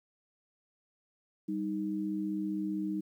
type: tone pair together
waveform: sine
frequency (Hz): 196 / 311.4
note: G3 / D#4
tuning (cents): 0 / +2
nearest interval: minor sixth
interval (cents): 802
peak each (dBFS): -35 / -33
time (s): 1.48-3.01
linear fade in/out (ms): 10
effects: 11-bit